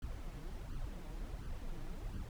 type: noise with flanger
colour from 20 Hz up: brown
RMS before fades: -43 dBFS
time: 0.02-2.29 s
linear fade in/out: 2 ms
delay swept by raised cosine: 0.65 to 6.55 ms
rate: 1.4 Hz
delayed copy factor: +0.7
effects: none